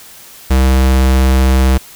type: tone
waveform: square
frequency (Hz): 65.41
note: C2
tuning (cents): 0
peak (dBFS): -8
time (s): 0.5-1.78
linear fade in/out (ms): 10
effects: white hiss -37 dBFS RMS until 1.95 s